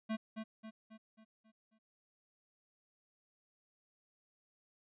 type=tone with echo; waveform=square; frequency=220 Hz; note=A3; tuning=in tune; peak=-35 dBFS; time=0.09-0.17 s; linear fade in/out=20 ms; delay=270 ms; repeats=6; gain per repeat=-6 dB; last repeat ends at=1.79 s; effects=resampled to 8000 Hz